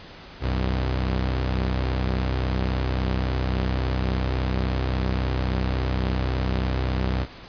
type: tone pair together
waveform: sawtooth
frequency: 63.59 / 96.4 Hz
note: C2 / G2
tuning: -49 / -28 cents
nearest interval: perfect fifth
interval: 721 cents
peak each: -19 / -25 dBFS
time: 0.4-7.27 s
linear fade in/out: 50 ms
effects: pink hiss -43 dBFS RMS until 7.48 s + resampled to 11025 Hz